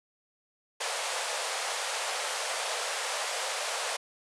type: band-pass noise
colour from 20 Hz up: pink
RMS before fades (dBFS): -33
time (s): 0.8-3.97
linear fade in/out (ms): 10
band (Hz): 490 to 10000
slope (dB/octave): 48
effects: none